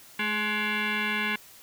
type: tone with frequency modulation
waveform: sine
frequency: 213.5 Hz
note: G#3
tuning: 48 cents sharp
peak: -25 dBFS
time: 0.19-1.36 s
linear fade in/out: 5 ms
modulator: 633 Hz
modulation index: 4.3
effects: white hiss -51 dBFS RMS until 1.62 s